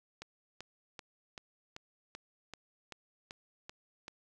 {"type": "click train", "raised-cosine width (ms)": 0.2, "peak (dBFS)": -27, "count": 11, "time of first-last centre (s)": [0.22, 4.081], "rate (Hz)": 2.59, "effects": []}